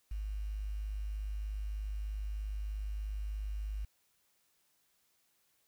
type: tone with quantisation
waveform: sine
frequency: 51.6 Hz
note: G#1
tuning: 10 cents flat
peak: -35 dBFS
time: 0.11-3.85 s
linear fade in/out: 5 ms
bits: 10
effects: white hiss -74 dBFS RMS until 5.67 s